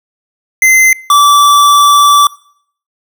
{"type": "tone pair in turn", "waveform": "square", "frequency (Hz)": [2066, 1159.5], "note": ["C7", "D6"], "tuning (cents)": [-22, -22], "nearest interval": "minor seventh", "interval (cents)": 1000, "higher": "first", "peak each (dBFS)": -4, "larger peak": "neither", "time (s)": [[0.62, 0.93], [1.1, 2.27]], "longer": "second", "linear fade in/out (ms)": 2, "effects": ["noise-tail reverb RT60 0.6 s tail -22 dB re dry"]}